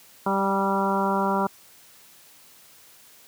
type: harmonic tone with a mistuned harmonic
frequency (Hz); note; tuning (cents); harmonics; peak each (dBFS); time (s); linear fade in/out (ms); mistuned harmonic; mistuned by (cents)
196; G3; 0; 1 / 2 / 3 / 4 / 5 / 6 / 7; -26 / -29 / -30 / -29 / -26 / -32 / -31; 0.26-1.47; 5; 5; -16
effects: white hiss -52 dBFS RMS until 3.27 s + high-pass 80 Hz 12 dB/octave